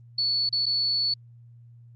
sine tone with dropouts, 4435 Hz, C#8, in tune, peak -22 dBFS, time 0.18-1.14 s, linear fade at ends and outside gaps 5 ms, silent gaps 0.492-0.526 / 0.658-0.663 s, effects added 118 Hz sine -47 dBFS peak until 1.95 s + Opus 32 kbps

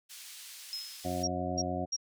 pink band-pass noise, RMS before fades -48 dBFS, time 0.09-1.24 s, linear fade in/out 20 ms, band 3300 to 14000 Hz, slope 12 dB/octave
sine tone with exponential decay, 5150 Hz, E8, 41 cents flat, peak -33 dBFS, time 0.73-1.24 s, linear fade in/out 0 ms, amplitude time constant 110 ms
harmonic tone, 90.2 Hz, F#2, 44 cents flat, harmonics 1 / 2 / 3 / 4 / 6 / 7 / 8, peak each -39 / -39 / -38 / -41 / -41 / -39 / -37 dBFS, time 1.04-1.86 s, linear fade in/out 20 ms
sine tone bursts, 5610 Hz, F8, 7 cents sharp, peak -29 dBFS, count 3, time 1.23-1.965 s, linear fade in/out 10 ms, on 45 ms, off 300 ms
effects none

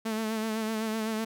sawtooth tone with vibrato, 220 Hz, A3, in tune, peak -25 dBFS, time 0.05-1.25 s, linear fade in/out 10 ms, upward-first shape sine, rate 7.9 Hz, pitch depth 37 cents each way, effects none

